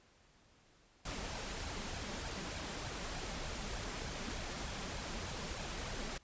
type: noise with flanger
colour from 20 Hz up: pink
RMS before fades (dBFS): -42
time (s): 1.05-6.18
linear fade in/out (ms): 5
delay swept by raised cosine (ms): 1.2 to 5.2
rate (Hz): 3.3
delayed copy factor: +0.5
effects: pink hiss -67 dBFS RMS until 6.23 s + resampled to 16000 Hz